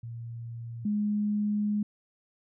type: tone pair in turn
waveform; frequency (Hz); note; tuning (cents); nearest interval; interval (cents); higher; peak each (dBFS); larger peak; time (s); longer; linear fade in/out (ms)
sine; 116.54 / 208.4; A#2 / G#3; 0 / +6; minor seventh; 1006; second; -36 / -25; second; 0.03-0.85 / 0.85-1.83; second; 5
effects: none

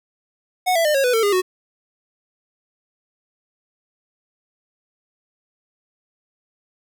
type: tone with pitch steps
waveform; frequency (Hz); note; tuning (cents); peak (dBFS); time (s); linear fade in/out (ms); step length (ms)
square; 734 / 665.3 / 603.1 / 546.7 / 495.6 / 449.2 / 407.2 / 369.1; F#5 / E5 / D5 / C#5 / B4 / A4 / G#4 / F#4; -14 / +16 / +46 / -24 / +6 / +36 / -34 / -4; -16; 0.66-1.42; 20; 95
effects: none

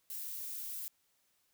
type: noise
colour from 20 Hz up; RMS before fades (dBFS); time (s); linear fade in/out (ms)
violet; -42; 0.1-0.88; 0
effects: white hiss -75 dBFS RMS until 1.53 s

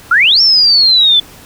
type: exponential two-way sweep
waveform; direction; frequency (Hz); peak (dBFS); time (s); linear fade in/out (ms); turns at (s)
sine; up then down; 1327 to 5500 to 3458; -5; 0.11-1.2; 5; 0.41
effects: pink hiss -37 dBFS RMS until 1.45 s

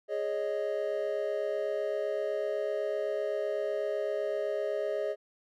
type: chord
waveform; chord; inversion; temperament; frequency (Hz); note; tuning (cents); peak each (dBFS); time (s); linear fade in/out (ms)
triangle; Ab suspended fourth; none; equal; 415.3 / 554.4 / 622.3; Ab4 / Db5 / Eb5; 0 / 0 / 0; -32 / -33 / -31; 0.08-5.16; 50
effects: none

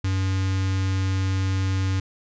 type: tone with notch filter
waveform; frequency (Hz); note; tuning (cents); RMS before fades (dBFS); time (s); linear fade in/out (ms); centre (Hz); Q
square; 95.3; G2; -48; -23; 0.04-2; 5; 610; 0.75
effects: resampled to 16000 Hz

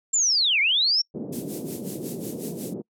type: linear two-way sweep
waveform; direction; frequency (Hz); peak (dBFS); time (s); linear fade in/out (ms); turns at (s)
sine; down then up; 7459 to 2093 to 5580; -18; 0.13-1.02; 10; 0.6
type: band-pass noise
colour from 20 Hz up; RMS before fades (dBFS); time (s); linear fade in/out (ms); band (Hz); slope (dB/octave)
pink; -33; 1.14-2.82; 10; 170 to 450; 24
type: noise with tremolo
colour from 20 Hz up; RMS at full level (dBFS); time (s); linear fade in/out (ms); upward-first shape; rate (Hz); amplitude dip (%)
violet; -32; 1.32-2.74; 10; sine; 5.5; 80
effects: noise-tail reverb RT60 0.1 s tail -26 dB re dry + low-pass 12000 Hz 12 dB/octave

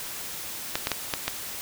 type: clicks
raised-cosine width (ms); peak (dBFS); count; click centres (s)
0.2; -7; 5; 0.755 / 0.871 / 0.917 / 1.138 / 1.28
effects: white hiss -36 dBFS RMS until 1.61 s

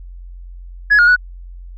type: tone with pitch steps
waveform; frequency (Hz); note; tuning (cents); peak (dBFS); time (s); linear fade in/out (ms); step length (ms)
sine; 1683 / 1430 / 1473; G#6 / F6 / F#6; +23 / +41 / -8; -5; 0.9-1.164; 20; 88
effects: tanh soft clip ceiling -5 dBFS + added 44 Hz sine -31 dBFS peak until 1.77 s

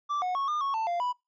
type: tone with pitch steps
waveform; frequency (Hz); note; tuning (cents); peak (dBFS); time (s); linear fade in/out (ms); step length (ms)
triangle; 1168 / 730 / 1103 / 1209 / 1104 / 889 / 695 / 986; D6 / F#5 / C#6 / D6 / C#6 / A5 / F5 / B5; -10 / -24 / -9 / +50 / -7 / +18 / -9 / -3; -25; 0.09-1.13; 20; 130
effects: noise-tail reverb RT60 0.2 s tail -24 dB re dry + resampled to 16000 Hz

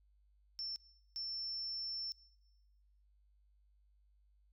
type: tone bursts at uneven times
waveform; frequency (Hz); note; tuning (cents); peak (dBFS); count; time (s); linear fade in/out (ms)
sine; 5380; E8; +34; -39; 2; 0.59-0.76 / 1.16-2.12; 0
effects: noise-tail reverb RT60 1.0 s tail -20 dB re dry + added 50 Hz sine -67 dBFS peak until 4.52 s

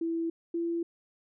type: tone pair in turn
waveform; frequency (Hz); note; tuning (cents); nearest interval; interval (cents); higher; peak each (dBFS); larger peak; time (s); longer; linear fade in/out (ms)
sine; 331.2 / 337.6; E4 / E4; +8 / +41; unison; 33; second; -28; neither; 0.01-0.3 / 0.54-0.83; neither; 5
effects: none

